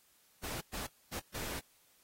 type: noise bursts at uneven times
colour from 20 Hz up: pink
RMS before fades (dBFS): -41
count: 4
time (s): 0.43-0.61 / 0.73-0.87 / 1.12-1.2 / 1.34-1.6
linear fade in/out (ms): 10
effects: white hiss -68 dBFS RMS until 2.03 s + AAC 48 kbps